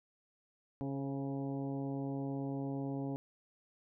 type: harmonic tone with a mistuned harmonic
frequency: 137.9 Hz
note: C#3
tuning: 9 cents flat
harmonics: 1 / 2 / 3 / 4 / 5 / 6 / 7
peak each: -40 / -38 / -46 / -48 / -51 / -52 / -59 dBFS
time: 0.81-3.16 s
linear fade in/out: 0 ms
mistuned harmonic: 4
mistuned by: -28 cents
effects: none